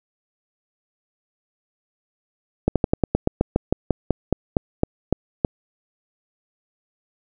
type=slowing click train; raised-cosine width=2 ms; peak=-3 dBFS; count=17; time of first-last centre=2.68-5.448 s; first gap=77 ms; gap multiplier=1.1; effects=none